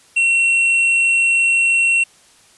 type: tone with hard clipping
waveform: triangle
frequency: 2723 Hz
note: F7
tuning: 44 cents flat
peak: -13 dBFS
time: 0.16-2.04 s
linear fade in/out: 10 ms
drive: 7 dB
effects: white hiss -50 dBFS RMS until 2.57 s + resampled to 24000 Hz